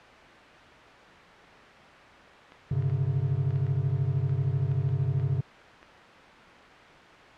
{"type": "clicks", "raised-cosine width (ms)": 0.2, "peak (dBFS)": -28, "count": 11, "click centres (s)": [2.521, 2.824, 2.898, 3.507, 3.559, 3.667, 4.295, 4.716, 4.89, 5.198, 5.829]}
{"type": "chord", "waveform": "triangle", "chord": "G suspended fourth", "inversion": "none", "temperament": "equal with one note detuned", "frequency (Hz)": [98, 130.81, 143.81], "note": ["G2", "C3", "D3"], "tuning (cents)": [0, 0, -36], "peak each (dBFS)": [-29, -25, -27], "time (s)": [2.71, 5.41], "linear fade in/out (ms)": 5}
{"effects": ["white hiss -48 dBFS RMS until 7.37 s", "low-pass 2000 Hz 12 dB/octave"]}